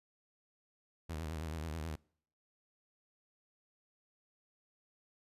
sawtooth tone with vibrato, 79.4 Hz, D#2, 36 cents sharp, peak -35 dBFS, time 1.09-1.96 s, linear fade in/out 10 ms, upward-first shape sine, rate 9.3 Hz, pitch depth 96 cents each way, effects noise-tail reverb RT60 0.6 s tail -25 dB re dry + resampled to 32000 Hz

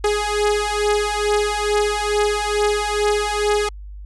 sawtooth beating tone pair, 415.3 / 417.6 Hz, G#4 / G#4, 0 / +10 cents, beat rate 2.3 Hz, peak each -17 / -16 dBFS, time 0.04-3.69 s, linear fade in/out 5 ms, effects added 50 Hz sine -32 dBFS peak until 4.05 s + resampled to 24000 Hz

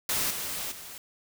white noise with level steps, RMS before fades -28 / -34 / -43 dBFS, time 0.09-0.98 s, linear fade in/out 2 ms, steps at 0.3 / 0.71 s, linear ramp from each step 10 ms, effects none

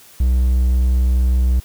triangle tone, 62.7 Hz, B1, 27 cents sharp, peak -10 dBFS, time 0.2-1.6 s, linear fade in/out 5 ms, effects white hiss -45 dBFS RMS until 1.64 s

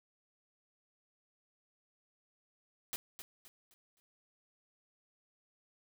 white noise with echo, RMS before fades -39 dBFS, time 2.93-2.96 s, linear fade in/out 0 ms, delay 260 ms, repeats 4, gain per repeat -9 dB, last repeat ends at 4 s, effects none

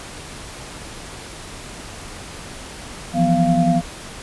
sine tone cluster, 166.4 / 177 / 246.5 / 690 Hz, E3 / F3 / B3 / F5, +17 / +23 / -3 / -21 cents, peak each -19 dBFS, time 3.13-3.82 s, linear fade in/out 50 ms, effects pink hiss -35 dBFS RMS until 4.22 s + resampled to 24000 Hz

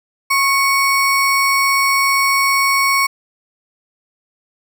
square ring-modulated tone, 1661.2 Hz, G#6, in tune, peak -10 dBFS, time 0.3-3.07 s, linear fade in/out 10 ms, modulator 570 Hz, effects none

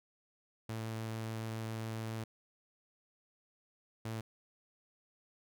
sawtooth tone bursts at uneven times, 111.6 Hz, A2, 25 cents sharp, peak -34 dBFS, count 2, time 0.69-2.24 / 4.05-4.21 s, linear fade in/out 5 ms, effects none

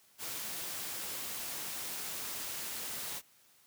white noise, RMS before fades -40 dBFS, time 0.18-3.22 s, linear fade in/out 50 ms, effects white hiss -65 dBFS RMS until 3.66 s + high-pass 80 Hz 12 dB/octave

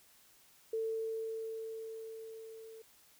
sine tone with level ramp, 446.6 Hz, A4, 26 cents sharp, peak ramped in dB -32 to -49 dBFS, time 0.73-2.82 s, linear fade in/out 5 ms, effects white hiss -64 dBFS RMS until 3.19 s

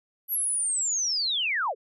sine linear sweep, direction down, 11840 to 377.1 Hz, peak -24 dBFS, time 0.28-1.75 s, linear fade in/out 50 ms, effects none

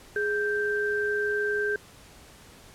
sine tone pair together, 416.5 / 1568 Hz, G#4 / G6, +5 / 0 cents, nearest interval octave + major seventh, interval 2295 cents, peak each -27 dBFS, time 0.16-1.76 s, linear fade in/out 2 ms, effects pink hiss -51 dBFS RMS until 2.74 s + low-pass 12000 Hz 12 dB/octave

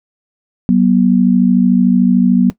sine tone pair together, 188.26 / 241.7 Hz, F#3 / B3, +30 / -37 cents, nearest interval major third, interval 433 cents, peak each -10 dBFS, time 0.69-2.5 s, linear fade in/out 0 ms, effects noise-tail reverb RT60 0.1 s tail -17 dB re dry

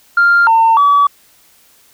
sine tone with pitch steps, 1396 / 905 / 1143 Hz, F6 / A5 / D6, -1 / +48 / -47 cents, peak -5 dBFS, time 0.17-1.07 s, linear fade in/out 5 ms, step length 300 ms, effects tanh soft clip ceiling -3 dBFS + white hiss -49 dBFS RMS until 1.93 s

